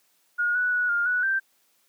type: tone with pitch steps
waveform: sine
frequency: 1435 / 1477 / 1468 / 1409 / 1475 / 1567 Hz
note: F6 / F#6 / F#6 / F6 / F#6 / G6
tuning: +47 / -3 / -14 / +15 / -6 / -1 cents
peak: -21 dBFS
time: 0.38-1.4 s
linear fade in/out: 20 ms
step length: 170 ms
effects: white hiss -66 dBFS RMS until 1.88 s + high-pass 200 Hz 12 dB/octave